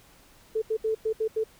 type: tone bursts at uneven times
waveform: sine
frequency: 440 Hz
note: A4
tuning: in tune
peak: -23 dBFS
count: 6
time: 0.55-0.62 / 0.7-0.77 / 0.84-0.95 / 1.05-1.13 / 1.2-1.28 / 1.36-1.44 s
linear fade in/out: 10 ms
effects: pink hiss -56 dBFS RMS until 1.59 s